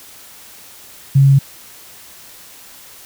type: tone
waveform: sine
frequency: 137.4 Hz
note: C#3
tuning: 15 cents flat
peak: -6 dBFS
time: 1.15-1.39 s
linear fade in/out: 10 ms
effects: white hiss -40 dBFS RMS until 3.05 s